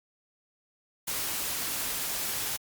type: noise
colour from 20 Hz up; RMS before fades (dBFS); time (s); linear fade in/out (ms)
white; -32; 1.07-2.57; 10
effects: Opus 48 kbps